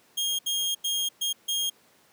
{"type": "tone bursts at uneven times", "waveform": "sawtooth", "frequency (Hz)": 3241, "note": "G#7", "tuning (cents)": -43, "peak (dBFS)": -22, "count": 5, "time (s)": [[0.17, 0.39], [0.46, 0.75], [0.84, 1.09], [1.21, 1.33], [1.48, 1.7]], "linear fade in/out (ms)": 10, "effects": ["pink hiss -60 dBFS RMS until 2.12 s", "high-pass 200 Hz 12 dB/octave"]}